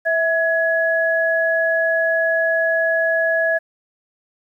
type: tone pair together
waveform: sine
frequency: 654 / 1681.6 Hz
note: E5 / G#6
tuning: -14 / +21 cents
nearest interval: octave + major third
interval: 1635 cents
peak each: -18 dBFS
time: 0.05-3.59 s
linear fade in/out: 20 ms
effects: 9-bit